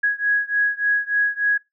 sine beating tone pair, 1661.2 / 1664.6 Hz, G#6 / G#6, 0 / +4 cents, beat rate 3.4 Hz, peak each -20 / -21 dBFS, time 0.03-1.58 s, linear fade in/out 10 ms, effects noise-tail reverb RT60 0.2 s tail -22 dB re dry

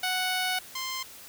10% pulse tone pair in turn, 740 / 1046.5 Hz, F#5 / C6, 0 / 0 cents, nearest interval tritone, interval 600 cents, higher second, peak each -18 / -23 dBFS, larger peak first, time 0.03-0.59 / 0.75-1.03 s, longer first, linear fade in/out 5 ms, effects white hiss -47 dBFS RMS until 1.28 s

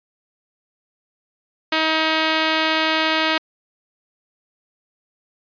5% pulse tone, 317.1 Hz, D#4, 33 cents sharp, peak -5 dBFS, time 1.72-3.38 s, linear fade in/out 5 ms, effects resampled to 11025 Hz

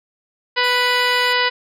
harmonic tone, 493.9 Hz, B4, in tune, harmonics 1 / 2 / 3 / 4 / 5 / 6 / 7 / 8 / 9 / 10, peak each -24 / -21 / -23 / -20 / -28 / -23 / -32 / -27 / -30 / -28 dBFS, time 0.56-1.5 s, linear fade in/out 20 ms
10% pulse tone with vibrato, 2330 Hz, D7, 14 cents flat, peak -25 dBFS, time 0.63-1.34 s, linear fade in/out 20 ms, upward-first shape sine, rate 8 Hz, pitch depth 84 cents each way
effects none

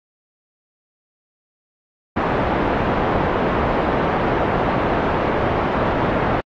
white low-pass noise, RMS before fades -19 dBFS, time 2.16-6.41 s, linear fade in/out 10 ms, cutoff 890 Hz, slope 12 dB/octave, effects low-pass 3000 Hz 12 dB/octave + AAC 48 kbps

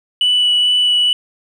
sine tone with vibrato, 2960 Hz, F#7, in tune, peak -9 dBFS, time 0.21-1.13 s, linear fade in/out 2 ms, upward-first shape sine, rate 2.3 Hz, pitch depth 8 cents each way, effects tanh soft clip ceiling -8 dBFS + 8-bit

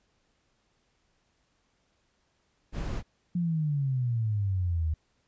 brown noise, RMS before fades -32 dBFS, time 2.72-3.03 s, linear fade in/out 50 ms
sine exponential sweep, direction down, 178.5 to 76.6 Hz, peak -25 dBFS, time 3.35-4.94 s, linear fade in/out 5 ms
effects pink hiss -72 dBFS RMS until 5.27 s + resampled to 16000 Hz

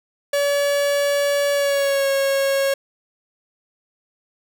45% pulse tone with pitch glide, 570 to 548 Hz, C#5 to C#5, +48 to -20 cents, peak -17 dBFS, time 0.33-2.74 s, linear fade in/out 5 ms, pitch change -68 cents, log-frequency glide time 1.53-2.09 s, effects none

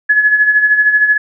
sine tone with tremolo, 1700 Hz, G#6, 40 cents sharp, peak -5 dBFS, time 0.09-1.18 s, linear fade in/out 10 ms, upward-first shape sine, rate 13 Hz, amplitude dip 60%, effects none

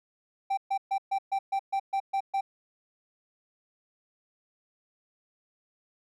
triangle tone bursts, 782 Hz, G5, 4 cents flat, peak -23 dBFS, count 10, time 0.5-2.41 s, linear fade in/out 10 ms, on 74 ms, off 130 ms, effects none

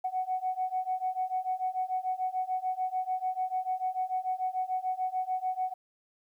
sine beating tone pair, 740 / 746.8 Hz, F#5 / F#5, 0 / +16 cents, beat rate 6.8 Hz, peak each -32 / -31 dBFS, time 0.04-5.74 s, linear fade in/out 10 ms, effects tanh soft clip ceiling -21 dBFS + 11-bit

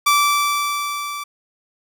sawtooth tone with level ramp, 1163 Hz, D6, 17 cents flat, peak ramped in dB -8 to -23 dBFS, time 0.06-1.24 s, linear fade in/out 10 ms, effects none

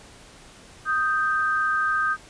sine tone pair together, 1244.5 / 1568 Hz, D#6 / G6, 0 / 0 cents, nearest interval major third, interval 400 cents, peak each -23 dBFS, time 0.85-2.17 s, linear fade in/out 50 ms, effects pink hiss -48 dBFS RMS until 2.29 s + resampled to 22050 Hz

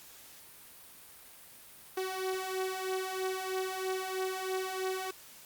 sawtooth beating tone pair, 374.3 / 377.4 Hz, F#4 / F#4, +20 / +34 cents, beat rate 3.1 Hz, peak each -34 / -31 dBFS, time 1.97-5.11 s, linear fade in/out 5 ms, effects white hiss -53 dBFS RMS until 5.45 s + Opus 48 kbps

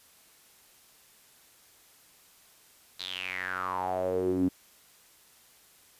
sawtooth tone with band-pass filter sweep, 92.5 Hz, F#2, in tune, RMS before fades -31 dBFS, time 2.99-4.49 s, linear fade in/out 10 ms, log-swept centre 4100 to 250 Hz, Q 7.2, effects white hiss -59 dBFS RMS until 5.99 s + resampled to 32000 Hz

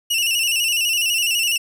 sawtooth tone with vibrato, 2794 Hz, F7, in tune, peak -14 dBFS, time 0.1-1.58 s, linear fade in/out 10 ms, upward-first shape square, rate 12 Hz, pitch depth 61 cents each way, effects none

